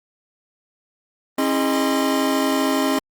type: tone cluster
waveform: square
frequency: 271 / 323.6 / 412.9 / 619 / 1046 Hz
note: C#4 / E4 / G#4 / D#5 / C6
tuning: -39 / -32 / -10 / -9 / -1 cents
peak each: -21 / -27 / -28 / -26 / -28 dBFS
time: 1.38-2.99 s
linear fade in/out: 5 ms
effects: Opus 32 kbps